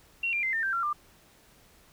sine tone with pitch steps, 2740 / 2385 / 2077 / 1807.7 / 1573.7 / 1370 / 1192.7 Hz, F7 / D7 / C7 / A6 / G6 / F6 / D6, -34 / +26 / -13 / +46 / +6 / -34 / +26 cents, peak -26 dBFS, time 0.23-0.93 s, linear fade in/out 5 ms, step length 100 ms, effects pink hiss -59 dBFS RMS until 1.92 s

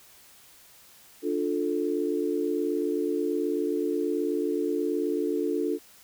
sine chord, D minor, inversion none, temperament just, 293.7 / 352.4 / 440.5 Hz, D4 / F4 / A4, 0 / +16 / +2 cents, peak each -29 dBFS, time 1.22-5.79 s, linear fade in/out 50 ms, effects white hiss -54 dBFS RMS until 6.03 s

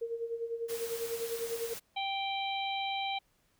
sine tone with tremolo, 462.6 Hz, A#4, 13 cents flat, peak -31 dBFS, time 0.01-1.74 s, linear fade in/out 10 ms, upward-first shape sine, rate 10 Hz, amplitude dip 70%
white noise, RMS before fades -43 dBFS, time 0.68-1.8 s, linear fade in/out 20 ms
harmonic tone, 784 Hz, G5, in tune, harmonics 1 / 3 / 4 / 5, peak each -34 / -39 / -40 / -41 dBFS, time 1.96-3.19 s, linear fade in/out 10 ms
effects pink hiss -72 dBFS RMS until 3.59 s

